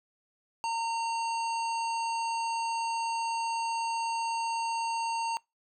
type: harmonic tone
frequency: 916 Hz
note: A#5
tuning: 31 cents flat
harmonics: 1 / 3 / 5 / 7 / 9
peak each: -29 / -39 / -43 / -46 / -48 dBFS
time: 0.64-5.37 s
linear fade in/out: 0 ms
effects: noise-tail reverb RT60 0.2 s tail -23 dB re dry